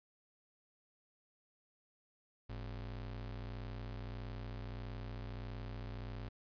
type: ring-modulated tone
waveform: square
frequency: 78.5 Hz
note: D#2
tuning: 16 cents sharp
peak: -40 dBFS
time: 2.49-6.29 s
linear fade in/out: 10 ms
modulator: 30.8 Hz
effects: resampled to 11025 Hz + 12-bit